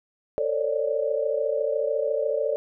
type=tone cluster; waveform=sine; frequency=447.9 / 535 / 561 / 595 Hz; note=A4 / C5 / C#5 / D5; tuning=+31 / +38 / +21 / +22 cents; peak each=-27 / -31 / -28 / -27 dBFS; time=0.38-2.56 s; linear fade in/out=0 ms; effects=none